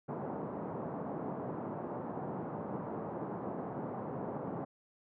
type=band-pass noise; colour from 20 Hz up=pink; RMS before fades=-40 dBFS; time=0.08-4.65 s; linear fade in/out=10 ms; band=140 to 1000 Hz; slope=24 dB/octave; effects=none